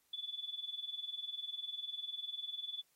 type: tone with tremolo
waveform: sine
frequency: 3458 Hz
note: A7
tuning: 31 cents flat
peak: -37 dBFS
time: 0.13-2.82 s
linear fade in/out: 5 ms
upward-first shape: sine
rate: 20 Hz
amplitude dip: 80%
effects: white hiss -75 dBFS RMS until 2.95 s + AAC 48 kbps